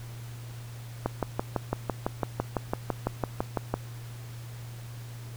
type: click train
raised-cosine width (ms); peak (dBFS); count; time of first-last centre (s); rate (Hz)
1; -12; 17; 1.06-3.74; 5.97
effects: added 118 Hz sine -39 dBFS peak until 5.36 s + pink hiss -50 dBFS RMS until 5.36 s